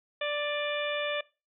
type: harmonic tone with a mistuned harmonic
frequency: 587.3 Hz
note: D5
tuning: in tune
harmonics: 1 / 2 / 3 / 4 / 5 / 6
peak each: -31 / -39 / -37 / -37 / -40 / -38 dBFS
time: 0.21-1.21 s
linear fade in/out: 5 ms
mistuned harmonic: 4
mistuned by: +29 cents
effects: noise-tail reverb RT60 0.3 s tail -22 dB re dry